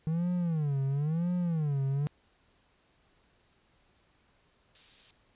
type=tone with vibrato; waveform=triangle; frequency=155.56 Hz; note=D#3; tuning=in tune; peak=-25 dBFS; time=0.07-2.07 s; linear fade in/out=0 ms; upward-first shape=sine; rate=0.98 Hz; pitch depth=240 cents each way
type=noise; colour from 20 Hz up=violet; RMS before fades=-42 dBFS; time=4.75-5.11 s; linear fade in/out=2 ms
effects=pink hiss -68 dBFS RMS until 5.35 s + resampled to 8000 Hz